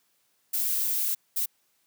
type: noise bursts at uneven times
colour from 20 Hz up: violet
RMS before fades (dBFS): -27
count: 2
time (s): 0.53-1.15 / 1.36-1.46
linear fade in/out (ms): 10
effects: white hiss -70 dBFS RMS until 1.86 s + high-pass 100 Hz 12 dB/octave